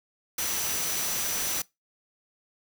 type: tone in noise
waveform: sine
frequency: 5920 Hz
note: F#8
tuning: in tune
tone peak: -33 dBFS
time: 0.38-1.62 s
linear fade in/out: 5 ms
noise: white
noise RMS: -30 dBFS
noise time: 0.38-1.62 s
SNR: -6 dB
effects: noise-tail reverb RT60 0.2 s tail -22 dB re dry